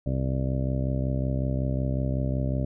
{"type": "harmonic tone", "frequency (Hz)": 65.41, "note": "C2", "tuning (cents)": 0, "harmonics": [1, 2, 3, 4, 5, 6, 7, 8, 9, 10], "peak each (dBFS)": [-29, -27, -34, -33, -41, -43, -45, -47, -36, -48], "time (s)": [0.06, 2.65], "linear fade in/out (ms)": 5, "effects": []}